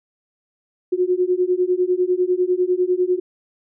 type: beating tone pair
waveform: sine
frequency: 357.9 / 367.9 Hz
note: F4 / F#4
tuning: +42 / -10 cents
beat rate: 10 Hz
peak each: -19 dBFS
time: 0.92-3.2 s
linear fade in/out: 10 ms
effects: none